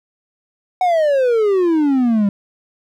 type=exponential sweep; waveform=triangle; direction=down; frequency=751 to 196 Hz; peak=-10 dBFS; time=0.81-2.29 s; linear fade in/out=2 ms; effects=none